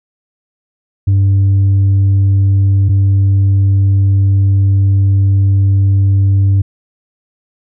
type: tone pair in turn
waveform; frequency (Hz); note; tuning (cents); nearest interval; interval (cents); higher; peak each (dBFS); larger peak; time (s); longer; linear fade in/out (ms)
sine; 98 / 98; G2 / G2; 0 / 0; unison; 0; neither; -4; neither; 1.07-2.89 / 2.89-6.62; second; 10
effects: tanh soft clip ceiling -6 dBFS